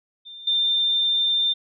sine tone with level steps, 3592 Hz, A7, 35 cents sharp, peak -37 / -18 dBFS, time 0.25-1.54 s, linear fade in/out 20 ms, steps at 0.47 s, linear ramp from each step 5 ms, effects none

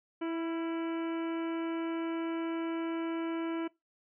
harmonic tone with a mistuned harmonic, 329.6 Hz, E4, in tune, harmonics 1 / 2 / 3 / 4 / 5 / 6 / 7 / 8 / 9, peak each -32 / -43 / -45 / -47 / -51 / -57 / -50 / -60 / -54 dBFS, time 0.21-3.68 s, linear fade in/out 10 ms, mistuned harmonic 4, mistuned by +36 cents, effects noise-tail reverb RT60 0.2 s tail -22 dB re dry

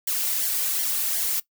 blue noise with flanger, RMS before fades -25 dBFS, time 0.07-1.4 s, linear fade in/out 5 ms, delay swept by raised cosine 0.77 to 3.17 ms, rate 2.7 Hz, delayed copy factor -0.95, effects noise-tail reverb RT60 0.1 s tail -19 dB re dry

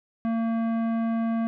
sine tone with tanh clipping, 227.7 Hz, A#3, 40 cents flat, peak -25 dBFS, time 0.25-1.47 s, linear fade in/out 0 ms, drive 14 dB, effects none

